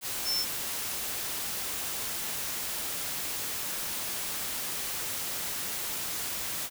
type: tone in noise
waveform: sine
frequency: 5340 Hz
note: E8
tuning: 22 cents sharp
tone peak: -27 dBFS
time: 0.24-0.46 s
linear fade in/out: 50 ms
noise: white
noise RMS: -34 dBFS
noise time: 0.01-6.7 s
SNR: +4 dB
effects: none